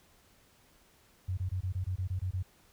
sine tone bursts, 92.5 Hz, F#2, in tune, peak -30 dBFS, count 10, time 1.28-2.428 s, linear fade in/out 10 ms, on 95 ms, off 22 ms, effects pink hiss -64 dBFS RMS until 2.72 s

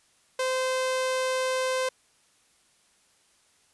sawtooth tone, 517 Hz, C5, 21 cents flat, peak -21 dBFS, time 0.39-1.89 s, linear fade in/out 5 ms, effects white hiss -64 dBFS RMS until 3.73 s + resampled to 24000 Hz

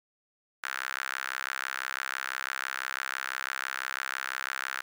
sawtooth tone with high-pass filter, 66 Hz, C2, 16 cents sharp, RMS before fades -35 dBFS, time 0.63-4.82 s, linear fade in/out 10 ms, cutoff 1500 Hz, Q 3.6, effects none

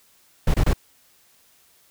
brown noise bursts, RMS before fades -17 dBFS, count 3, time 0.47-0.733 s, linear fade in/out 5 ms, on 71 ms, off 25 ms, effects white hiss -58 dBFS RMS until 1.9 s

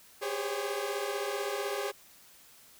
sawtooth tone cluster, 392 / 407.8 / 518 / 558 Hz, G4 / G#4 / C5 / C#5, 0 / -32 / -17 / +11 cents, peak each -36 / -31 / -36 / -34 dBFS, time 0.21-1.92 s, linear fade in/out 20 ms, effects white hiss -57 dBFS RMS until 2.79 s

